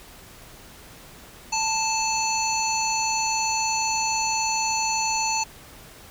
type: harmonic tone with a mistuned harmonic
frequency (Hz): 876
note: A5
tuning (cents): -8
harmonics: 1 / 3 / 5 / 7 / 8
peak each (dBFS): -25 / -29 / -30 / -29 / -31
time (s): 1.52-5.44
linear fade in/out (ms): 10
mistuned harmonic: 1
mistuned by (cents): +15
effects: pink hiss -46 dBFS RMS until 6.1 s